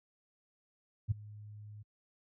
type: tone with ADSR envelope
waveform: sine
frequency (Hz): 105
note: G#2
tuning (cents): +19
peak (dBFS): -24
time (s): 1.08-1.83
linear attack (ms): 31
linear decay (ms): 11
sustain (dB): -22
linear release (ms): 13
effects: high-pass 60 Hz 12 dB/octave